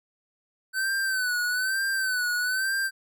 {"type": "tone with vibrato", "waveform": "square", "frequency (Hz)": 1520, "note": "F#6", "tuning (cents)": 46, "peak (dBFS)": -25, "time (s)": [0.73, 2.91], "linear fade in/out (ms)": 50, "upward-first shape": "sine", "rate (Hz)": 1.1, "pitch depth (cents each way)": 73, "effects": []}